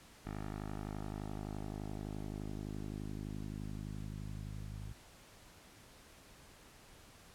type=tone with low-pass filter sweep; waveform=10% pulse; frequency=51.7 Hz; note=G#1; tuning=7 cents flat; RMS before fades=-43 dBFS; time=0.25-4.93 s; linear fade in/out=10 ms; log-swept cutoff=1900 to 110 Hz; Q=1; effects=pink hiss -59 dBFS RMS until 7.34 s + low-pass 12000 Hz 12 dB/octave